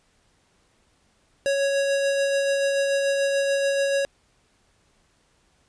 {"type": "tone with tremolo", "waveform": "square", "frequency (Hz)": 554.4, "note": "C#5", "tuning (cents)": 0, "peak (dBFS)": -20, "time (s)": [1.46, 4.05], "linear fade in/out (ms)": 0, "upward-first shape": "sine", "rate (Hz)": 6.9, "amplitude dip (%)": 25, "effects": ["pink hiss -64 dBFS RMS until 5.68 s", "resampled to 22050 Hz"]}